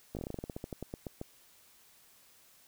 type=slowing click train; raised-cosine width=2 ms; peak=-25 dBFS; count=18; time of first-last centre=0.15-1.214 s; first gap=18 ms; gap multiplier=1.14; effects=white hiss -62 dBFS RMS until 2.67 s